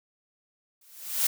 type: noise with exponential growth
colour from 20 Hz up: blue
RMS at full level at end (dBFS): -21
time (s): 0.81-1.27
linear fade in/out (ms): 5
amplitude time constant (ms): 100
effects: none